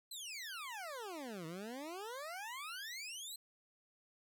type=exponential two-way sweep; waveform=20% pulse; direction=down then up; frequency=4186 to 155.56 to 4186 Hz; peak=-39 dBFS; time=0.11-3.36 s; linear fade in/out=5 ms; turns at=1.46 s; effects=none